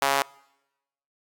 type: tone with high-pass filter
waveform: sawtooth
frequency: 138.59 Hz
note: C#3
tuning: in tune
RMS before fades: -23 dBFS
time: 0.02-0.22 s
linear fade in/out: 0 ms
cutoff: 810 Hz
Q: 1.5
effects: noise-tail reverb RT60 0.9 s tail -24 dB re dry + AAC 64 kbps